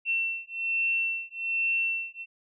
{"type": "beating tone pair", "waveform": "sine", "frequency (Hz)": [2700, 2701.2], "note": ["E7", "E7"], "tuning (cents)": [41, 42], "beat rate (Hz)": 1.2, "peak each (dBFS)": -29, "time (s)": [0.05, 2.26], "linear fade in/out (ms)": 50, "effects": []}